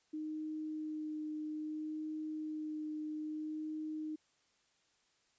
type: tone with vibrato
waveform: sine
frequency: 308.3 Hz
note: D#4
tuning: 16 cents flat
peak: -38 dBFS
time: 0.13-4.16 s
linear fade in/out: 10 ms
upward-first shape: sine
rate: 0.61 Hz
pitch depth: 11 cents each way
effects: white hiss -74 dBFS RMS until 5.38 s + resampled to 16000 Hz